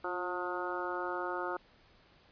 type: harmonic tone with a mistuned harmonic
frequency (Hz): 179.8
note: F#3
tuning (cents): -49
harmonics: 2 / 3 / 4 / 5 / 6 / 7 / 8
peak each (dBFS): -39 / -42 / -43 / -41 / -46 / -40 / -42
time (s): 0.04-1.57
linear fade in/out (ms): 5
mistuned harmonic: 2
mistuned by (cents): -28
effects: pink hiss -63 dBFS RMS until 2.31 s + resampled to 11025 Hz

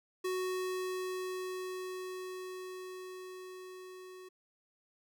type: tone with level ramp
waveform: square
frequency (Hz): 370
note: F#4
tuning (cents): 0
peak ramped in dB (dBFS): -33 to -49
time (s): 0.24-4.29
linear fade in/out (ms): 10
effects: none

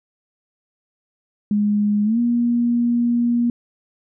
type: tone with pitch glide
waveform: sine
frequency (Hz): 207.4 to 238.2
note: G#3 to A#3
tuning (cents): -2 to +38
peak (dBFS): -15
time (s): 1.51-3.5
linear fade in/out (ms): 2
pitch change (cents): +240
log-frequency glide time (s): 2.04-2.19
effects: none

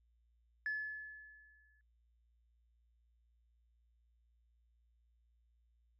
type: tone with exponential decay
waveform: sine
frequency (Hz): 1720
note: A6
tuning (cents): -40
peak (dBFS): -33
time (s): 0.66-1.81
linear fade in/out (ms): 1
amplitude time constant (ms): 250
effects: tanh soft clip ceiling -32 dBFS + added 58 Hz sine -70 dBFS peak until 5.99 s

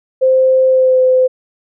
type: tone with pitch glide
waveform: sine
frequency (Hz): 521 to 513.2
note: C5 to C5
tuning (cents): -7 to -34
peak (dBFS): -7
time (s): 0.21-1.28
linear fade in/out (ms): 20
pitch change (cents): -27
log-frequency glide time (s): 0.68-1
effects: none

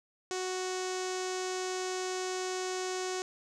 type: tone with low-pass filter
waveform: sawtooth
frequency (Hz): 370.1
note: F#4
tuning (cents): 0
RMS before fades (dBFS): -35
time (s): 0.31-3.22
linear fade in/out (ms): 0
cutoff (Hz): 6700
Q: 3.2
effects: none

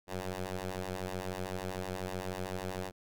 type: ring-modulated tone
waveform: 10% pulse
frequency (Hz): 93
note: F#2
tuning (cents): +9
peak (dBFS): -25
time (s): 0.07-2.92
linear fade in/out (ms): 50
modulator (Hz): 275
effects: none

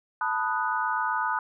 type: chord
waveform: sine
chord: B dominant seventh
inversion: third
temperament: equal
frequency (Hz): 880 / 987.8 / 1244.5 / 1480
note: A5 / B5 / D#6 / F#6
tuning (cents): 0 / 0 / 0 / 0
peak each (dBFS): -30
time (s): 0.21-1.39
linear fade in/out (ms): 2
effects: none

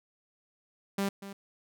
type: tone with echo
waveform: sawtooth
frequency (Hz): 197.7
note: G3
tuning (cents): +15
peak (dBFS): -24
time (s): 0.98-1.09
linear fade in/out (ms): 5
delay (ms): 240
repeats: 1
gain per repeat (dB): -13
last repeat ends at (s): 1.33
effects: none

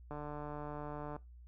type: click train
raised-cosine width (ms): 1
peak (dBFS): -30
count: 157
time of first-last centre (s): 0.11-1.164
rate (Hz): 148
effects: noise-tail reverb RT60 0.2 s tail -19 dB re dry + added 60 Hz sine -52 dBFS peak until 1.47 s

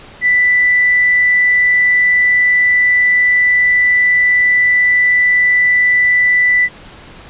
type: tone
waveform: sine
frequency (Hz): 1981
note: B6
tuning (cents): +5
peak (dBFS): -8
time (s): 0.21-6.69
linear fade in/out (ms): 50
effects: pink hiss -37 dBFS RMS until 7.29 s + resampled to 8000 Hz

